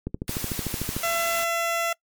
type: click train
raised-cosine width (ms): 3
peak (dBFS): -15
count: 13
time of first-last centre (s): 0.07-0.966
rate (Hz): 13.4
type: noise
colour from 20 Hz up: white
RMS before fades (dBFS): -33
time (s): 0.28-1.44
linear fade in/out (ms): 0
type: tone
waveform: 15% pulse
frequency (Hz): 675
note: E5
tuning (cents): +41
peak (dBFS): -17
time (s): 1.03-1.93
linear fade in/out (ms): 5
effects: noise-tail reverb RT60 0.1 s tail -23 dB re dry + MP3 96 kbps